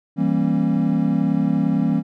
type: chord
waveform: triangle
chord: E diminished seventh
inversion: none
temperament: equal with one note detuned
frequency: 164.81 / 196 / 233.1 / 271 Hz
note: E3 / G3 / Bb3 / Db4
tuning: 0 / 0 / 0 / -39 cents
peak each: -20 dBFS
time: 0.16-2.03 s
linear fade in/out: 50 ms
effects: none